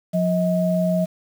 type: tone pair together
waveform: sine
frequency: 177.9 / 634.4 Hz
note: F3 / D#5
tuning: +32 / +33 cents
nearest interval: octave + minor seventh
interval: 2201 cents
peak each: -19 / -21 dBFS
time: 0.13-1.06 s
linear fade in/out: 20 ms
effects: 7-bit